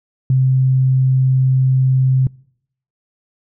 sine tone, 130.81 Hz, C3, in tune, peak -10 dBFS, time 0.3-2.27 s, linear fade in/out 2 ms, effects noise-tail reverb RT60 0.7 s tail -26 dB re dry

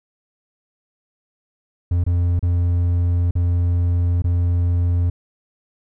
triangle tone with dropouts, 87.31 Hz, F2, in tune, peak -13 dBFS, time 1.91-5.1 s, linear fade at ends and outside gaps 5 ms, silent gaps 2.04-2.064 / 2.394-2.427 / 3.31-3.353 / 4.221-4.242 s, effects none

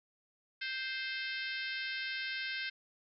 harmonic tone, 523.3 Hz, C5, in tune, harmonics 3 / 4 / 5 / 6 / 7 / 8 / 9 / 10, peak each -40 / -42 / -44 / -46 / -47 / -48 / -49 / -50 dBFS, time 0.61-2.7 s, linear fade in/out 10 ms, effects none

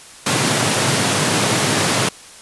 pink high-pass noise, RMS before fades -17 dBFS, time 0.26-2.09 s, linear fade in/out 5 ms, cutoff 100 Hz, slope 96 dB/octave, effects white hiss -40 dBFS RMS until 2.41 s + resampled to 24000 Hz

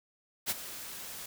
white noise with ADSR envelope, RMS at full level -29 dBFS, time 0.46-1.26 s, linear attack 42 ms, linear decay 30 ms, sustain -14 dB, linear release 4 ms, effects none

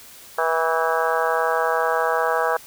harmonic tone with a mistuned harmonic, 162.6 Hz, E3, 23 cents flat, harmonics 3 / 4 / 5 / 6 / 7 / 8 / 9 / 10, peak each -24 / -25 / -26 / -27 / -27 / -28 / -29 / -29 dBFS, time 0.38-2.57 s, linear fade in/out 5 ms, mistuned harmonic 9, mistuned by +53 cents, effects white hiss -44 dBFS RMS until 2.66 s

